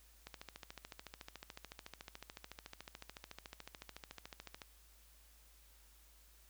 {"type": "click train", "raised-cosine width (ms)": 0.2, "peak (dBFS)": -30, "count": 61, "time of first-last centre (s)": [0.27, 4.618], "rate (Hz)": 13.8, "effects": ["added 53 Hz sine -64 dBFS peak until 6.49 s", "white hiss -67 dBFS RMS until 6.49 s"]}